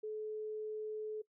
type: tone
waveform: sine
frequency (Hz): 430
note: A4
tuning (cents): -40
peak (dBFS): -38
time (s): 0.03-1.22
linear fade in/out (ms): 10
effects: noise-tail reverb RT60 0.1 s tail -20 dB re dry